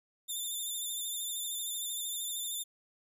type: tone with vibrato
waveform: 10% pulse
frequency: 3568 Hz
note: A7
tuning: 23 cents sharp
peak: -28 dBFS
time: 0.28-2.64 s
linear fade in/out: 20 ms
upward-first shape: sine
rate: 13 Hz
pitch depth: 41 cents each way
effects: none